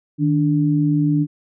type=tone pair together; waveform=sine; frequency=154.3 / 292.1 Hz; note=D#3 / D4; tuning=-14 / -9 cents; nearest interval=major seventh; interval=1105 cents; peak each=-17 dBFS; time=0.18-1.27 s; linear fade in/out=50 ms; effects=none